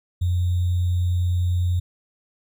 sine tone with sample-and-hold, 89 Hz, F2, 33 cents sharp, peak -18 dBFS, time 0.21-1.8 s, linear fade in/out 10 ms, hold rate 3675 Hz, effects none

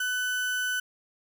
35% pulse tone, 1500 Hz, F#6, 23 cents sharp, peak -25 dBFS, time 0-0.8 s, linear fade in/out 5 ms, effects none

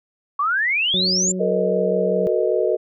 sine exponential sweep, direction up, 1105 to 7410 Hz, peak -17 dBFS, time 0.39-1.32 s, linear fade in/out 5 ms
harmonic tone, 185 Hz, F#3, in tune, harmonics 1 / 2 / 3, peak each -24 / -28 / -34 dBFS, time 0.94-2.27 s, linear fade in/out 0 ms
sine chord, B dominant seventh, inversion second, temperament equal with one note detuned, 370 / 440 / 485.1 / 622.3 Hz, F#4 / A4 / B4 / D#5, 0 / 0 / -31 / 0 cents, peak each -22 dBFS, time 1.39-2.77 s, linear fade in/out 20 ms
effects none

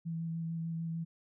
sine tone with vibrato, 164.81 Hz, E3, in tune, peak -34 dBFS, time 0.05-1.05 s, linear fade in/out 20 ms, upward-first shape square, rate 6.7 Hz, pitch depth 11 cents each way, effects none

